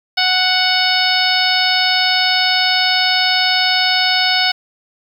harmonic tone, 740 Hz, F#5, in tune, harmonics 1 / 2 / 3 / 4 / 5 / 6 / 7, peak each -20 / -20 / -20 / -20 / -20 / -20 / -20 dBFS, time 0.17-4.52 s, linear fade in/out 10 ms, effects 7-bit

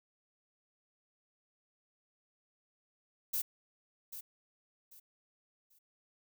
violet noise with echo, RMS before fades -34 dBFS, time 3.33-3.42 s, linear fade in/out 10 ms, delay 790 ms, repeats 3, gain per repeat -11 dB, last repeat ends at 5.79 s, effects none

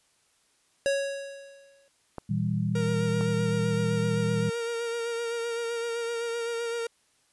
square tone with exponential decay, 554.4 Hz, C#5, in tune, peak -22 dBFS, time 0.86-1.88 s, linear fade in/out 0 ms, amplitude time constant 220 ms
clicks, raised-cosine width 1 ms, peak -21 dBFS, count 2, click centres 2.183 / 3.21 s
sine chord, E diminished, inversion second, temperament equal with one note detuned, 116.54 / 160.96 / 196 Hz, Bb2 / E3 / G3, 0 / -41 / 0 cents, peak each -29 dBFS, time 2.29-4.5 s, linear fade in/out 10 ms
45% pulse tone with vibrato, 466.2 Hz, A#4, in tune, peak -29 dBFS, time 2.75-6.87 s, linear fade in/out 5 ms, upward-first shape sine, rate 7.8 Hz, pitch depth 25 cents each way
effects white hiss -67 dBFS RMS until 7.32 s + resampled to 24000 Hz

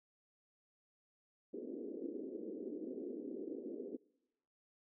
pink band-pass noise, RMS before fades -45 dBFS, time 1.53-3.97 s, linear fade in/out 10 ms, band 250 to 460 Hz, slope 48 dB/octave, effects noise-tail reverb RT60 1.0 s tail -25 dB re dry

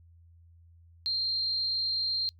sine tone with amplitude modulation, 4186 Hz, C8, in tune, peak -25 dBFS, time 1.06-2.29 s, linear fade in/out 0 ms, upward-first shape sine, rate 244 Hz, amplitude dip 40%, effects noise-tail reverb RT60 0.1 s tail -24 dB re dry + added 84 Hz sine -54 dBFS peak until 2.39 s

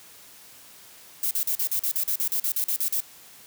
violet noise bursts, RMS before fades -25 dBFS, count 15, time 1.23-3.004 s, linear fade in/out 2 ms, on 80 ms, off 41 ms, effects white hiss -49 dBFS RMS until 3.46 s + high-pass 60 Hz 12 dB/octave

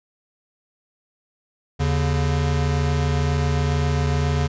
square tone pair together, 79.5 / 141.65 Hz, D#2 / C#3, +38 / +38 cents, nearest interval minor seventh, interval 1000 cents, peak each -22 dBFS, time 1.79-4.48 s, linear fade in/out 20 ms, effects resampled to 16000 Hz

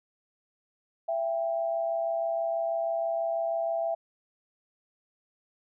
sine tone pair together, 666.8 / 793 Hz, E5 / G5, +20 / +20 cents, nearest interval minor third, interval 300 cents, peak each -27 / -34 dBFS, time 1.08-3.95 s, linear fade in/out 10 ms, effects none

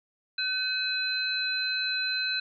sine tone cluster, 1520 / 2548 / 4049 Hz, F#6 / D#7 / B7, +46 / +41 / +42 cents, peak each -31 / -34 / -29 dBFS, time 0.38-2.4 s, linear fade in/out 5 ms, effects none

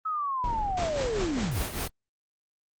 sine linear sweep, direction down, 1300 to 46.53 Hz, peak -27 dBFS, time 0.05-1.63 s, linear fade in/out 10 ms
brown noise with exponential decay, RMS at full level -30 dBFS, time 0.44-1.78 s, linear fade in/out 0 ms, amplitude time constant 290 ms
pink noise with tremolo, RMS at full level -30 dBFS, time 0.77-1.88 s, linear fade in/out 5 ms, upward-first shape sine, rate 5 Hz, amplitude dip 55%
effects Opus 24 kbps

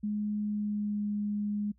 sine tone with pitch glide, 209.3 to 207.1 Hz, G#3 to G#3, +14 to -5 cents, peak -29 dBFS, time 0.03-1.72 s, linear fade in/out 10 ms, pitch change -19 cents, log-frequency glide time 0.4-1.06 s, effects noise-tail reverb RT60 0.1 s tail -22 dB re dry + added 60 Hz sine -62 dBFS peak until 1.78 s

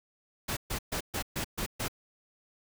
pink noise bursts, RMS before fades -33 dBFS, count 7, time 0.48-1.883 s, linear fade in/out 10 ms, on 89 ms, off 130 ms, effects none

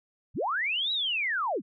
sine linear two-way sweep, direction up then down, 41.2 to 3937 to 143.8 Hz, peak -26 dBFS, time 0.34-1.62 s, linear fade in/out 50 ms, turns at 0.92 s, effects none

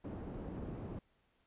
white low-pass noise, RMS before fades -44 dBFS, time 0.04-0.99 s, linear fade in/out 5 ms, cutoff 320 Hz, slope 12 dB/octave, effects pink hiss -75 dBFS RMS until 1.46 s + resampled to 8000 Hz

